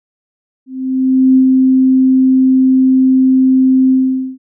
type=tone with ADSR envelope; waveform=sine; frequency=260.9 Hz; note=C4; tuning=5 cents flat; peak=-4 dBFS; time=0.66-4.38 s; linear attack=700 ms; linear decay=90 ms; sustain=-2 dB; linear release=470 ms; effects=none